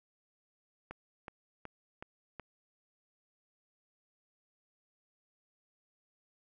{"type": "click train", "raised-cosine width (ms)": 0.5, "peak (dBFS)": -28, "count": 5, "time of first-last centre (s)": [0.91, 2.397], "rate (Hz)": 2.69, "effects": []}